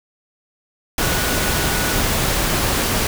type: tone in noise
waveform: sine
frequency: 1469 Hz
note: F#6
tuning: 13 cents flat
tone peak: -28 dBFS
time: 0.99-2 s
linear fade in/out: 2 ms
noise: pink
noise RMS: -19 dBFS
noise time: 0.98-3.07 s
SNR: -12 dB
effects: none